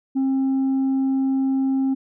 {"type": "tone", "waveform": "sine", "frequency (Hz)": 267.3, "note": "C4", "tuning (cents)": 37, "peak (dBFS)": -15, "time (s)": [0.15, 1.95], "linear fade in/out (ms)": 20, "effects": ["tanh soft clip ceiling -17 dBFS"]}